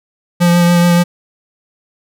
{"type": "tone with vibrato", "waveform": "square", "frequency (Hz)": 173.8, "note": "F3", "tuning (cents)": -8, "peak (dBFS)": -8, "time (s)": [0.4, 1.04], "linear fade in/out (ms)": 20, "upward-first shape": "triangle", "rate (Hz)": 7, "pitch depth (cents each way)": 19, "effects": []}